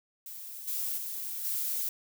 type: noise with level steps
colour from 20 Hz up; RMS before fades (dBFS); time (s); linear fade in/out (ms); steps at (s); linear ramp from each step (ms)
violet; -43 / -33 / -37 / -32; 0.26-1.89; 2; 0.67 / 0.97 / 1.44; 10
effects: none